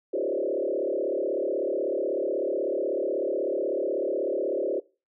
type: tone with frequency modulation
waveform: sine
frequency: 459.6 Hz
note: A#4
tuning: 25 cents flat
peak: -24 dBFS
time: 0.13-4.8 s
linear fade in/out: 10 ms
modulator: 36.2 Hz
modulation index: 3.3
effects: noise-tail reverb RT60 0.3 s tail -20 dB re dry